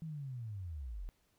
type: linear sweep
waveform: sine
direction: down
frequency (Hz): 164.81 to 36.71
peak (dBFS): -40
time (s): 0.02-1.09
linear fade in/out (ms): 0
effects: pink hiss -75 dBFS RMS until 1.38 s